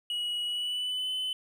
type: tone with pitch glide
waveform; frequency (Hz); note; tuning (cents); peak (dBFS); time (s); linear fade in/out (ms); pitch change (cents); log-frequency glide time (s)
triangle; 2914 to 3027; F#7 to F#7; -27 to +39; -28; 0.1-1.33; 2; +66; 0.44-1.1
effects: none